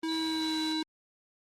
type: tone with pitch glide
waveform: square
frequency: 322.7 to 315.1 Hz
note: E4 to D#4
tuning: -37 to +22 cents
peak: -31 dBFS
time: 0.03-0.83 s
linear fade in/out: 5 ms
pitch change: -41 cents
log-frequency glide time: 0.15-0.59 s
type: tone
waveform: sine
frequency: 3951 Hz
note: B7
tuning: in tune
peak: -34 dBFS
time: 0.08-0.82 s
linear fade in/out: 10 ms
type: noise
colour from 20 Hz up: white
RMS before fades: -44 dBFS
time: 0.11-0.73 s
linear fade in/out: 5 ms
effects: low-pass 8000 Hz 12 dB/octave + Opus 32 kbps

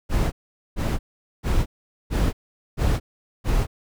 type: noise bursts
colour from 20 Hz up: brown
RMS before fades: -20 dBFS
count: 6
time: 0.09-3.67 s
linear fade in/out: 50 ms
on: 230 ms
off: 440 ms
effects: none

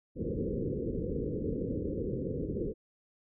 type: low-pass noise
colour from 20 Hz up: white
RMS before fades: -34 dBFS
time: 0.15-2.74 s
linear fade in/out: 50 ms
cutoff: 510 Hz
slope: 96 dB/octave
effects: none

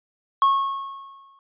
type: tone with exponential decay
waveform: triangle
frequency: 1095 Hz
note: C#6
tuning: 22 cents flat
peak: -11 dBFS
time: 0.42-1.39 s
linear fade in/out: 1 ms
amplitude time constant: 210 ms
effects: resampled to 8000 Hz

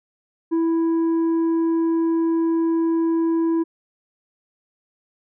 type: tone with tanh clipping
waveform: triangle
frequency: 329.6 Hz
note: E4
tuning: in tune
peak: -18 dBFS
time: 0.51-3.64 s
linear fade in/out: 20 ms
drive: 9 dB
effects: none

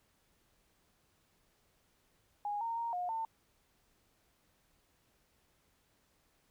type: tone with pitch steps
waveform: sine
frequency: 824 / 920 / 930 / 716 / 900 Hz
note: G#5 / A#5 / A#5 / F5 / A5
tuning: -14 / -23 / -4 / +43 / +39 cents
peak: -34 dBFS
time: 2.45-3.25 s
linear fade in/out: 2 ms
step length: 160 ms
effects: pink hiss -73 dBFS RMS until 6.5 s

